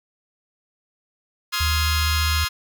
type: chord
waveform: 15% pulse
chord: F minor seventh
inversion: second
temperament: just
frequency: 1047.7 / 1257.2 / 1396.9 / 1676.3 Hz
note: C6 / Eb6 / F6 / Ab6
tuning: +2 / +18 / 0 / +16 cents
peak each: -22 dBFS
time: 1.52-2.49 s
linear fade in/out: 20 ms
type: tone with vibrato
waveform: sine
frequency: 77.78 Hz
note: D#2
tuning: in tune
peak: -20 dBFS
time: 1.6-2.45 s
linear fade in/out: 10 ms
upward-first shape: sine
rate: 15 Hz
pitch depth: 17 cents each way
effects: none